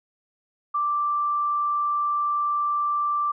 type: tone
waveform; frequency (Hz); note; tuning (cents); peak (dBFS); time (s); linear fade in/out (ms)
sine; 1174.7; D6; 0; -21; 0.74-3.32; 10
effects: none